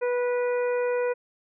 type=harmonic tone; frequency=490 Hz; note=B4; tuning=14 cents flat; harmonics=1 / 2 / 3 / 4 / 5; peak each=-23 / -35 / -37 / -41 / -41 dBFS; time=0.01-1.14 s; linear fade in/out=20 ms; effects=none